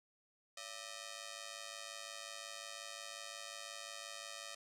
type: ring-modulated tone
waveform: 5% pulse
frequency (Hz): 622.3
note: D#5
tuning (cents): 0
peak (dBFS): -32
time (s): 0.57-4.55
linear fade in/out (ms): 5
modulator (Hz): 52.8
effects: resampled to 32000 Hz + 12-bit